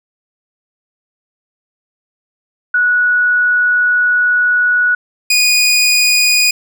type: tone pair in turn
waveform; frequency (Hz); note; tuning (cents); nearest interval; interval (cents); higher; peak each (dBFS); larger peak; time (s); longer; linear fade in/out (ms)
sine / 20% pulse; 1467 / 2467; F#6 / D#7; -15 / -15; major sixth; 900; second; -9 / -4; second; 2.74-4.95 / 5.3-6.51; first; 5
effects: none